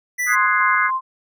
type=tone; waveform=square; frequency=1975.5 Hz; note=B6; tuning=in tune; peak=-20 dBFS; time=0.18-0.36 s; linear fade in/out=20 ms
type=chord; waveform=sine; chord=Ab dominant seventh; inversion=second; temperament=equal; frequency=1244.5 / 1480 / 1661.2 / 2093 Hz; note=Eb6 / Gb6 / Ab6 / C7; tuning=0 / 0 / 0 / 0 cents; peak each=-21 dBFS; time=0.26-0.91 s; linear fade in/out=50 ms
type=tone with tremolo; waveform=sine; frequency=1046.5 Hz; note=C6; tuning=in tune; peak=-18 dBFS; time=0.32-1.01 s; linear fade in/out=50 ms; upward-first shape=square; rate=3.5 Hz; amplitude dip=35%
effects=none